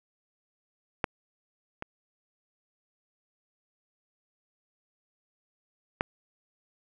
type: clicks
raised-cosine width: 0.5 ms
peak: -10 / -20 / -10 dBFS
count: 3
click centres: 1.042 / 1.824 / 6.009 s
effects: none